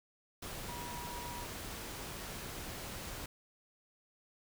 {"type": "tone in noise", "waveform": "sine", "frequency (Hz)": 963, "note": "B5", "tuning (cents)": -44, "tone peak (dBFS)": -45, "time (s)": [0.68, 1.45], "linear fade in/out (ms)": 5, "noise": "pink", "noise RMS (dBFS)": -44, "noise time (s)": [0.42, 3.26], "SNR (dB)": -4, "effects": []}